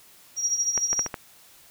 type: tone with tremolo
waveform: sine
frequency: 5690 Hz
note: F8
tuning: 31 cents sharp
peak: -19 dBFS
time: 0.36-1.08 s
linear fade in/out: 50 ms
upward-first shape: triangle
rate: 13 Hz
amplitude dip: 75%
type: clicks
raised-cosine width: 0.5 ms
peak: -15 dBFS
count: 5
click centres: 0.777 / 0.93 / 0.993 / 1.063 / 1.142 s
effects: white hiss -53 dBFS RMS until 1.7 s